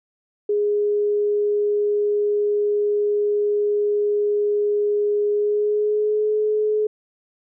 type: tone with pitch glide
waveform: sine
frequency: 414.2 to 426.3 Hz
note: G#4 to G#4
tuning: -5 to +45 cents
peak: -17 dBFS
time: 0.49-6.87 s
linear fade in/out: 5 ms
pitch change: +50 cents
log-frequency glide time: 5.31-6.3 s
effects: none